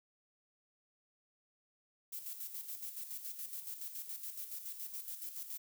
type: noise with tremolo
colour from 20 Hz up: violet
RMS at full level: -43 dBFS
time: 2.12-5.58 s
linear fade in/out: 10 ms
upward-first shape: square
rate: 7.1 Hz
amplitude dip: 55%
effects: none